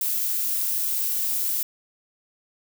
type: noise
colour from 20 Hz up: violet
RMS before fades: -25 dBFS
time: 0.01-1.63 s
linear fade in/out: 2 ms
effects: none